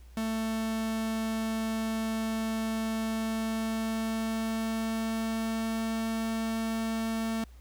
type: tone with pitch glide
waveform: 45% pulse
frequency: 222.2 to 224.5 Hz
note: A3 to A3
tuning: +17 to +35 cents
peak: -29 dBFS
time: 0.17-7.44 s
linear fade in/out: 2 ms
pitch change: +18 cents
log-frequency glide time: 3.02-5.98 s
effects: added 60 Hz sine -48 dBFS peak until 7.6 s + pink hiss -63 dBFS RMS until 7.6 s